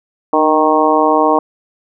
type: harmonic tone with a mistuned harmonic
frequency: 155.56 Hz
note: D#3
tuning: in tune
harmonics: 2 / 3 / 4 / 5 / 6 / 7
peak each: -16 / -16 / -16 / -16 / -16 / -16 dBFS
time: 0.33-1.39 s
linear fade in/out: 2 ms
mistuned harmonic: 2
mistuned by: -33 cents
effects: none